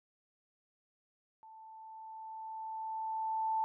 sine tone with level ramp, 883 Hz, A5, 6 cents sharp, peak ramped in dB -52 to -29 dBFS, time 1.43-3.64 s, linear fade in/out 0 ms, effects none

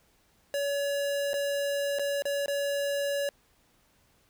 square tone with dropouts, 566 Hz, C#5, 36 cents sharp, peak -28 dBFS, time 0.54-3.29 s, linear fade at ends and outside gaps 1 ms, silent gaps 1.333-1.34 / 1.987-1.994 / 2.222-2.254 / 2.46-2.481 s, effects pink hiss -66 dBFS RMS until 4.29 s

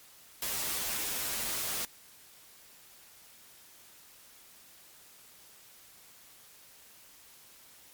white noise with comb filter, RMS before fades -34 dBFS, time 0.42-1.85 s, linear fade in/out 2 ms, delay 11 ms, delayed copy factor -0.7, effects white hiss -56 dBFS RMS until 7.93 s + MP3 96 kbps

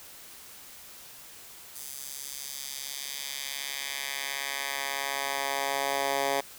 10% pulse tone with high-pass filter sweep, 138.59 Hz, C#3, in tune, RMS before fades -33 dBFS, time 1.75-6.41 s, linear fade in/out 10 ms, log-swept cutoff 8300 to 540 Hz, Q 0.92, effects white hiss -48 dBFS RMS until 6.58 s

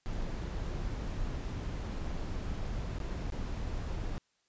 brown noise with dropouts, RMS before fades -36 dBFS, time 0.06-4.18 s, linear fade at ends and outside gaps 0 ms, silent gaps 0.221-0.224 / 2.046-2.051 / 2.985-3.002 / 3.301-3.322 s, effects white hiss -75 dBFS RMS until 4.48 s + resampled to 16000 Hz

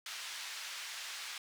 white band-pass noise, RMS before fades -44 dBFS, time 0.06-1.38 s, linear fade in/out 2 ms, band 1300 to 4900 Hz, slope 12 dB/octave, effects none

